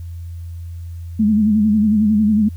sine tone with vibrato, 212.6 Hz, G#3, 41 cents sharp, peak -11 dBFS, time 1.19-2.49 s, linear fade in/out 10 ms, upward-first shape sine, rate 11 Hz, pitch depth 66 cents each way, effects added 85 Hz sine -27 dBFS peak until 2.56 s + white hiss -56 dBFS RMS until 2.56 s

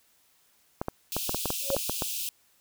clicks, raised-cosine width 1 ms, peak -15 dBFS, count 11, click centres 0.815 / 0.884 / 1.166 / 1.294 / 1.346 / 1.457 / 1.504 / 1.703 / 1.766 / 1.896 / 2.022 s
white high-pass noise, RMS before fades -33 dBFS, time 1.12-2.29 s, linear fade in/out 0 ms, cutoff 2500 Hz, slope 96 dB/octave
sine tone with exponential growth, 550 Hz, C#5, 14 cents flat, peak -20 dBFS, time 1.61-1.75 s, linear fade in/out 2 ms, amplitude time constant 30 ms
effects white hiss -65 dBFS RMS until 2.6 s

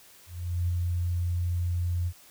sine tone with ADSR envelope, 87.5 Hz, F2, 4 cents sharp, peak -23 dBFS, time 0.26-2.13 s, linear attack 430 ms, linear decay 4 ms, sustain -2 dB, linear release 60 ms, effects white hiss -54 dBFS RMS until 2.3 s

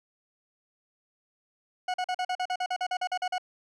40% pulse tone bursts, 732 Hz, F#5, 19 cents flat, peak -26 dBFS, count 15, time 1.88-3.382 s, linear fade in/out 5 ms, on 60 ms, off 43 ms, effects low-pass 5000 Hz 12 dB/octave

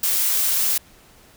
blue noise, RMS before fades -20 dBFS, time 0.03-0.78 s, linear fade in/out 5 ms, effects pink hiss -51 dBFS RMS until 1.36 s

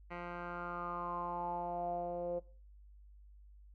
10% pulse tone with low-pass filter sweep, 174.61 Hz, F3, in tune, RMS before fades -40 dBFS, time 0.1-2.4 s, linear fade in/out 20 ms, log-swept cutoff 1900 to 530 Hz, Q 6.3, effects noise-tail reverb RT60 0.4 s tail -20 dB re dry + added 50 Hz sine -55 dBFS peak until 3.74 s

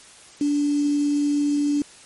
sine tone with quantisation, 290 Hz, D4, 22 cents flat, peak -18 dBFS, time 0.41-1.82 s, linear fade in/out 2 ms, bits 6, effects white hiss -47 dBFS RMS until 2.05 s + MP3 48 kbps

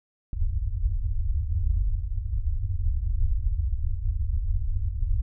pink low-pass noise, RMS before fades -25 dBFS, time 0.33-5.22 s, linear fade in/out 2 ms, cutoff 100 Hz, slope 96 dB/octave, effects none

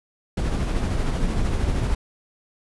brown noise with tremolo, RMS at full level -21 dBFS, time 0.37-1.95 s, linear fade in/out 5 ms, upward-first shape sine, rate 13 Hz, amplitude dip 35%, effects resampled to 24000 Hz

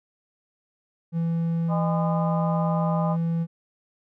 triangle tone, 166.5 Hz, E3, 18 cents sharp, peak -20 dBFS, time 1.12-3.47 s, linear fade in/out 50 ms
harmonic tone, 203.6 Hz, G#3, 34 cents flat, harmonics 3 / 4 / 5 / 6, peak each -29 / -31 / -33 / -35 dBFS, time 1.68-3.17 s, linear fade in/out 50 ms
effects none

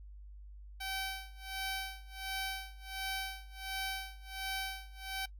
10% pulse tone with tremolo, 770 Hz, G5, 31 cents flat, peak -27 dBFS, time 0.8-5.26 s, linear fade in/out 10 ms, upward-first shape sine, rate 1.4 Hz, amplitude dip 95%, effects noise-tail reverb RT60 0.1 s tail -19 dB re dry + added 50 Hz sine -48 dBFS peak until 5.39 s

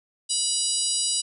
harmonic tone with a mistuned harmonic, 977 Hz, B5, 19 cents flat, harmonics 3 / 4 / 5 / 6 / 7 / 8 / 9 / 10, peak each -33 / -31 / -29 / -34 / -37 / -28 / -29 / -33 dBFS, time 0.29-1.22 s, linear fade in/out 20 ms, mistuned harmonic 6, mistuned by -53 cents, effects none

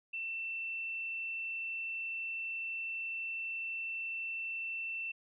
sine tone, 2682 Hz, E7, 29 cents sharp, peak -36 dBFS, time 0.13-5.12 s, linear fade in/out 10 ms, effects none

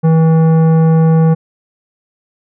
sine tone with tanh clipping, 161.5 Hz, E3, 35 cents flat, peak -8 dBFS, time 0.03-1.35 s, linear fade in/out 20 ms, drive 13 dB, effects none

